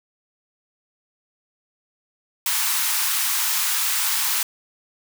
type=high-pass noise; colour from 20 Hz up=white; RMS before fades=-22 dBFS; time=2.46-4.43 s; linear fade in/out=2 ms; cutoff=820 Hz; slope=96 dB/octave; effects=none